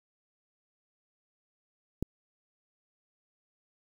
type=click; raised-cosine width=3 ms; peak=-17 dBFS; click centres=2.026 s; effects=8-bit